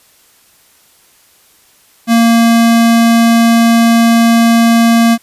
square tone, 230.9 Hz, A#3, 16 cents flat, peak -6 dBFS, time 2.07-5.18 s, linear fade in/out 50 ms, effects white hiss -48 dBFS RMS until 5.22 s + resampled to 32000 Hz

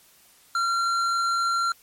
triangle tone with hard clipping, 1372 Hz, F6, 31 cents flat, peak -23 dBFS, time 0.55-1.72 s, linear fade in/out 2 ms, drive 14 dB, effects white hiss -56 dBFS RMS until 1.82 s + MP3 64 kbps

